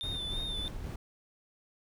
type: tone with vibrato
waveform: triangle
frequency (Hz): 3591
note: A7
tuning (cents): +35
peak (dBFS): -34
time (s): 0.01-0.68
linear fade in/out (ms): 0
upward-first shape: sine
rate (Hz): 3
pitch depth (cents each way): 48
type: noise with tremolo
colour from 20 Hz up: brown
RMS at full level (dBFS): -38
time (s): 0.03-0.96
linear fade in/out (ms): 5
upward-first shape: square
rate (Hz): 3.7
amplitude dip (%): 25
effects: none